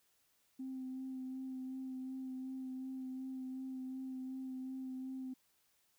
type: tone with vibrato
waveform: sine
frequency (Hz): 260.6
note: C4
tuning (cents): -7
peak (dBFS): -40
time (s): 0.59-5.34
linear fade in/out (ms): 10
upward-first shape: sine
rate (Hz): 2.7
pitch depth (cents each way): 16
effects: tanh soft clip ceiling -36 dBFS + white hiss -75 dBFS RMS until 5.98 s